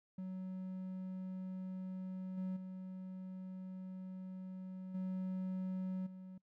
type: tone with level steps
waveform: triangle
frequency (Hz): 186.5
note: F#3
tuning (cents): +14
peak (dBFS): -39 / -35 / -42 / -35 / -46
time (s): 0.18-6.38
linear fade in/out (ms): 5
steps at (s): 2.37 / 2.56 / 4.94 / 6.06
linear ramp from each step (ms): 10
effects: noise-tail reverb RT60 0.1 s tail -24 dB re dry